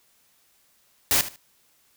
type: noise with echo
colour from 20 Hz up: white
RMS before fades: -20 dBFS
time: 1.11-1.21 s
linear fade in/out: 0 ms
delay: 75 ms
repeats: 2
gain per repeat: -14 dB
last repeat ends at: 1.36 s
effects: white hiss -63 dBFS RMS until 1.96 s